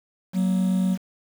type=tone pair together; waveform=triangle; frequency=186.45 / 235.1 Hz; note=F#3 / A#3; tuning=+14 / +15 cents; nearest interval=major third; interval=401 cents; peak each=-17 / -26 dBFS; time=0.33-0.98 s; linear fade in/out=50 ms; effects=tanh soft clip ceiling -11 dBFS + 7-bit